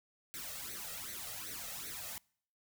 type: noise with flanger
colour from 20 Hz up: white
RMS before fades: -44 dBFS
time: 0.34-2.18 s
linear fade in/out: 0 ms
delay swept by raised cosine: 0.49 to 1.59 ms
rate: 2.6 Hz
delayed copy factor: +0.8
effects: noise-tail reverb RT60 0.6 s tail -26 dB re dry